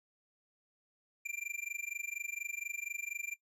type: tone with amplitude modulation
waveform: square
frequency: 2376 Hz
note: D7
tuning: 20 cents sharp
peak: -35 dBFS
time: 1.25-3.35 s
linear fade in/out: 10 ms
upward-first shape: sine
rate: 24.2 Hz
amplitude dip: 95%
effects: noise-tail reverb RT60 0.1 s tail -18 dB re dry + low-pass 12000 Hz 12 dB/octave